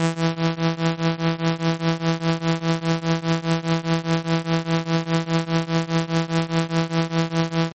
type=tone with tremolo; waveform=sawtooth; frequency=164.81 Hz; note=E3; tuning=in tune; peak=-11 dBFS; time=0-7.72 s; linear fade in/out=0 ms; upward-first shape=triangle; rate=4.9 Hz; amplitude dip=95%; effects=MP3 32 kbps